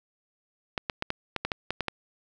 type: clicks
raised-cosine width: 0.3 ms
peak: -12 dBFS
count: 10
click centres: 0.778 / 0.898 / 1.024 / 1.104 / 1.363 / 1.45 / 1.518 / 1.706 / 1.807 / 1.883 s
effects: none